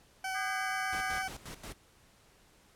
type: tone with vibrato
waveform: 20% pulse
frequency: 759 Hz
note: F#5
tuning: 44 cents sharp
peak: -29 dBFS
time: 0.24-1.28 s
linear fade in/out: 5 ms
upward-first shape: sine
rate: 8.3 Hz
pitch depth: 9 cents each way
type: harmonic tone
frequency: 405.6 Hz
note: G#4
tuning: 41 cents flat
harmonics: 3 / 4 / 5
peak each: -40 / -38 / -44 dBFS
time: 0.34-1.23 s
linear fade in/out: 20 ms
type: noise with tremolo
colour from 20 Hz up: pink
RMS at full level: -44 dBFS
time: 0.92-1.74 s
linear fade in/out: 10 ms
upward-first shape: square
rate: 5.6 Hz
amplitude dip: 75%
effects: pink hiss -63 dBFS RMS until 2.75 s + low-pass 12000 Hz 12 dB/octave